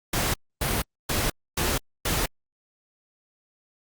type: noise bursts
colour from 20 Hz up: pink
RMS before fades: -25 dBFS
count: 5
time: 0.13-2.26 s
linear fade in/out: 5 ms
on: 210 ms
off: 270 ms
effects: Opus 48 kbps